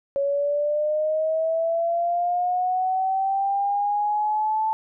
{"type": "linear sweep", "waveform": "sine", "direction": "up", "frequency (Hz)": [554.4, 880], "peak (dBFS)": -20, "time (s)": [0.16, 4.73], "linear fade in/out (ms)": 0, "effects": []}